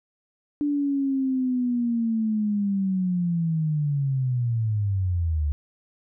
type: linear sweep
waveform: sine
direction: down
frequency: 293.7 to 71.5 Hz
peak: -21 dBFS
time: 0.61-5.52 s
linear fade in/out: 0 ms
effects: none